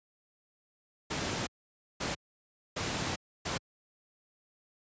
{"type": "noise bursts at uneven times", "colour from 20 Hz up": "pink", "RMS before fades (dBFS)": -33, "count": 4, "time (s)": [[1.1, 1.47], [2, 2.15], [2.76, 3.16], [3.45, 3.58]], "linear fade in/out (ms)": 10, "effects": ["high-pass 80 Hz 12 dB/octave", "resampled to 16000 Hz"]}